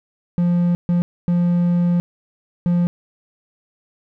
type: tone bursts at uneven times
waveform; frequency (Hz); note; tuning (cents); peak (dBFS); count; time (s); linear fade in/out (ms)
triangle; 174.61; F3; 0; -12; 4; 0.38-0.75 / 0.89-1.02 / 1.28-2 / 2.66-2.87; 0
effects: none